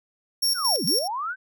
sawtooth tone with tremolo, 5510 Hz, F8, 24 cents flat, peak -17 dBFS, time 0.42-1.08 s, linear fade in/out 10 ms, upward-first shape square, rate 4.4 Hz, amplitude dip 65%
sine linear two-way sweep, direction down then up, 1577 to 143.2 to 1577 Hz, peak -26 dBFS, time 0.54-1.36 s, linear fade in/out 50 ms, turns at 0.85 s
effects none

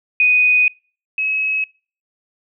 sine tone pair in turn, 2489 / 2565 Hz, D#7 / E7, 0 / -48 cents, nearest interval minor second, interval 52 cents, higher second, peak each -10 / -17 dBFS, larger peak first, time 0.2-0.68 / 1.18-1.64 s, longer first, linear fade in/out 2 ms, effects noise-tail reverb RT60 0.4 s tail -26 dB re dry

